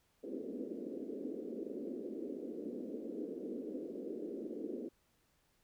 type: band-pass noise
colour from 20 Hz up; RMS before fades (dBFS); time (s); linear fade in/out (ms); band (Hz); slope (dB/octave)
pink; -43; 0.23-4.89; 10; 230 to 490; 48
effects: pink hiss -75 dBFS RMS until 5.63 s